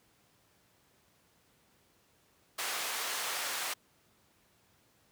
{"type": "band-pass noise", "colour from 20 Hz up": "pink", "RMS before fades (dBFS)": -36, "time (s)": [2.58, 3.74], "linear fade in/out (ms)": 10, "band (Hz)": [860, 16000], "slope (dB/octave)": 12, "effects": ["pink hiss -68 dBFS RMS until 5.11 s", "high-pass 80 Hz 12 dB/octave"]}